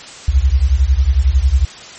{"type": "beating tone pair", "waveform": "sine", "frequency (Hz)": [60.9, 71.9], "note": ["B1", "D2"], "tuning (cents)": [-24, -36], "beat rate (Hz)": 11, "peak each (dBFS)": -12, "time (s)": [0.28, 1.65], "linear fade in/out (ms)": 5, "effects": ["white hiss -34 dBFS RMS until 1.98 s", "MP3 32 kbps"]}